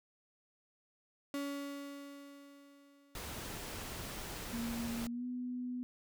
35% pulse tone with exponential decay, 282.1 Hz, C#4, 30 cents sharp, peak -34 dBFS, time 1.34-3.83 s, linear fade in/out 1 ms, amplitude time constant 540 ms
pink noise, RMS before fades -44 dBFS, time 3.15-5.07 s, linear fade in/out 2 ms
sine tone with pitch glide, 233.1 to 248.4 Hz, A#3 to B3, 0 to +10 cents, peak -37 dBFS, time 4.53-5.83 s, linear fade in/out 0 ms, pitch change +110 cents, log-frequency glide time 5.05-5.25 s
effects none

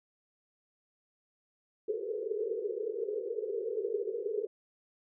pink band-pass noise, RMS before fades -35 dBFS, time 1.88-4.47 s, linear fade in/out 5 ms, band 390 to 480 Hz, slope 96 dB/octave, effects none

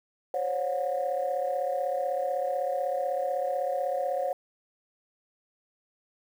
sine tone cluster, 529 / 565 / 724 Hz, C5 / C#5 / F#5, +19 / +33 / -38 cents, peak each -30 dBFS, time 0.34-4.33 s, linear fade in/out 2 ms, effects tanh soft clip ceiling -19 dBFS + 9-bit

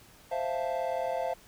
triangle chord, F major seventh, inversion second, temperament equal, 523.3 / 659.3 / 698.5 / 880 Hz, C5 / E5 / F5 / A5, 0 / 0 / 0 / 0 cents, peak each -32 / -32 / -32 / -36 dBFS, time 0.31-1.34 s, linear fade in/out 10 ms, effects pink hiss -56 dBFS RMS until 1.47 s

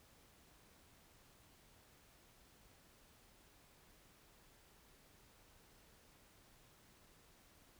silence, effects pink hiss -67 dBFS RMS until 7.79 s

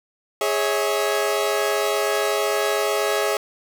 sawtooth chord, C# minor, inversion second, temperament equal with one note detuned, 415.3 / 554.4 / 647.2 Hz, G#4 / C#5 / E5, 0 / 0 / -32 cents, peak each -19 / -21 / -21 dBFS, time 0.41-3.37 s, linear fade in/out 2 ms, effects none

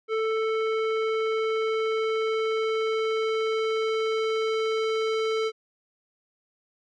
square tone with low-pass filter sweep, 441.6 Hz, A4, 6 cents sharp, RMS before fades -26 dBFS, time 0.08-5.52 s, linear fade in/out 50 ms, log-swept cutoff 2300 to 4000 Hz, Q 1.1, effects none

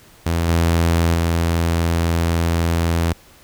sawtooth tone with level steps, 83.8 Hz, E2, 29 cents sharp, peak -13 / -10 / -12 dBFS, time 0.26-3.13 s, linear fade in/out 5 ms, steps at 0.48 / 1.14 s, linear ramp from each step 5 ms, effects pink hiss -48 dBFS RMS until 3.43 s

